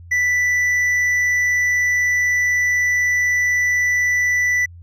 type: tone with hard clipping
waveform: triangle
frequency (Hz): 1976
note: B6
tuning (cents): 0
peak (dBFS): -16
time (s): 0.11-4.66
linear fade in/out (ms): 10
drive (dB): 7
effects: added 86 Hz sine -37 dBFS peak until 4.82 s